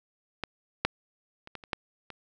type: clicks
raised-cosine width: 0.3 ms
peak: -15 / -7 / -28 / -22 / -30 / -12 / -25 dBFS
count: 7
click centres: 0.437 / 0.85 / 1.474 / 1.553 / 1.638 / 1.732 / 2.103 s
effects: none